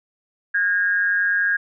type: tone with amplitude modulation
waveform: sine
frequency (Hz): 1631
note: G#6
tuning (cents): -32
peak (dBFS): -14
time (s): 0.54-1.57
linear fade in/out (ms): 10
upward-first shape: sine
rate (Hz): 189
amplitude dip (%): 60
effects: none